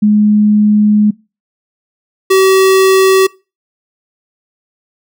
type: tone pair in turn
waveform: sine / square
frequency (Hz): 210 / 381.6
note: G#3 / G4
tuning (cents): +19 / -47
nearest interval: minor seventh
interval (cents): 1034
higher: second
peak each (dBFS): -5 / -6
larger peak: first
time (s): 0.02-1.11 / 2.3-3.27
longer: first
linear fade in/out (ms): 10
effects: noise-tail reverb RT60 0.3 s tail -24 dB re dry